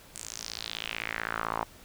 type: tone with band-pass filter sweep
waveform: sawtooth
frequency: 55.8 Hz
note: A1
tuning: 25 cents sharp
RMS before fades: -36 dBFS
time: 0.15-1.64 s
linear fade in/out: 0 ms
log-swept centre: 8500 to 920 Hz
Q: 3.2
effects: pink hiss -53 dBFS RMS until 1.84 s